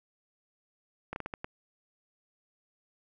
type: slowing click train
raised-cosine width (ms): 0.5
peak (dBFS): -21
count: 6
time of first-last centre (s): 1.13-1.445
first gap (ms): 31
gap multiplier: 1.36
effects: none